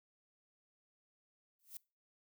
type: noise with exponential growth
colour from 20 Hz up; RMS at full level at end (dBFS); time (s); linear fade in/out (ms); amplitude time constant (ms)
violet; -44; 1.59-1.77; 2; 38
effects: noise-tail reverb RT60 0.3 s tail -23 dB re dry